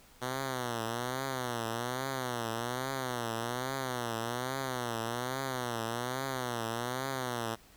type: tone with vibrato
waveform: 5% pulse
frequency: 123.47 Hz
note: B2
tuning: in tune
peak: -22 dBFS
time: 0.21-7.56 s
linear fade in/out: 20 ms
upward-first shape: triangle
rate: 1.2 Hz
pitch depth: 170 cents each way
effects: pink hiss -59 dBFS RMS until 7.76 s